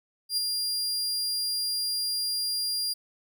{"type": "tone with ADSR envelope", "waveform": "sawtooth", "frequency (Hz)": 4800, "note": "D8", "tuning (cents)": 37, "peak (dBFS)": -20, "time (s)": [0.29, 2.94], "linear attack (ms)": 83, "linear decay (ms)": 13, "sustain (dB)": -4, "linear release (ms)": 15, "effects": []}